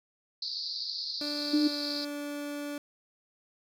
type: band-pass noise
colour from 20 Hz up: white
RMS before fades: -36 dBFS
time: 0.42-2.05 s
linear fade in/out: 5 ms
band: 4100 to 4900 Hz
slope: 96 dB/octave
type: tone with pitch glide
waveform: 30% pulse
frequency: 293.7 to 290.2 Hz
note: D4 to D4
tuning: 0 to -21 cents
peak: -32 dBFS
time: 1.21-2.78 s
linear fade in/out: 2 ms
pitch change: -21 cents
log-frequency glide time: 1.34-2.13 s
type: tone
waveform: sine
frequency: 299.3 Hz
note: D4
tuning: 33 cents sharp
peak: -22 dBFS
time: 1.53-1.68 s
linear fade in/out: 10 ms
effects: none